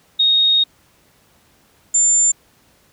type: tone pair in turn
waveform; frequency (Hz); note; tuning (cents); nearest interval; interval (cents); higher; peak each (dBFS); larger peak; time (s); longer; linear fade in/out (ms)
sine; 3729 / 7200; A#7 / A8; 0 / +39; major seventh; 1139; second; -11; neither; 0.19-0.64 / 1.94-2.32; first; 10
effects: pink hiss -55 dBFS RMS until 2.92 s + high-pass 60 Hz 12 dB/octave